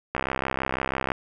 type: click train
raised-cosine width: 0.5 ms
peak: -10 dBFS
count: 65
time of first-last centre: 0.15-1.118 s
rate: 66.1 Hz
effects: none